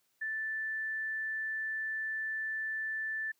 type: tone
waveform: sine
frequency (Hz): 1760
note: A6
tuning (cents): 0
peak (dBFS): -33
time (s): 0.21-3.32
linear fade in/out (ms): 10
effects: white hiss -75 dBFS RMS until 3.39 s + high-pass 100 Hz 12 dB/octave